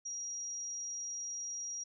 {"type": "tone", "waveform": "sine", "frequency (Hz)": 5710, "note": "F8", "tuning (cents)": 37, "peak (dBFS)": -38, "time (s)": [0.05, 1.84], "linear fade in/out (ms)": 10, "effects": []}